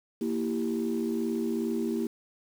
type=chord; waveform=sine; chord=E diminished; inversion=second; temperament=equal; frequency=233.1 / 329.6 / 392 Hz; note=Bb3 / E4 / G4; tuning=0 / 0 / 0 cents; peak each=-29 / -31 / -32 dBFS; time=0.21-2.07 s; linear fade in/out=5 ms; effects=tanh soft clip ceiling -20 dBFS + 8-bit